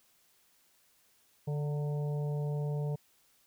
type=harmonic tone with a mistuned harmonic; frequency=146.83 Hz; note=D3; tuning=in tune; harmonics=1 / 3 / 4 / 5 / 6; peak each=-31 / -41 / -46 / -51 / -53 dBFS; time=1.47-2.96 s; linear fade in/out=10 ms; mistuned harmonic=6; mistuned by=+61 cents; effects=white hiss -68 dBFS RMS until 3.46 s